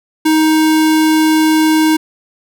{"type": "tone", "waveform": "square", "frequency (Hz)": 313.7, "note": "D#4", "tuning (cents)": 14, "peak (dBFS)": -9, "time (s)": [0.25, 1.97], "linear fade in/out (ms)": 10, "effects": []}